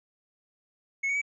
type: tone with pitch steps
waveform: triangle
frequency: 2193 / 2236 / 2281 Hz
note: C#7 / C#7 / C#7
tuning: -19 / +14 / +49 cents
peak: -24 dBFS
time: 1.03-1.216 s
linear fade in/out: 10 ms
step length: 62 ms
effects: resampled to 22050 Hz